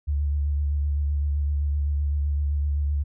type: tone with vibrato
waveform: sine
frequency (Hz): 72.4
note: D2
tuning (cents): -24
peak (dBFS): -21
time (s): 0.07-3.04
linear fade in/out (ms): 20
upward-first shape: sine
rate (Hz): 7.8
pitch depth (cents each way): 31
effects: none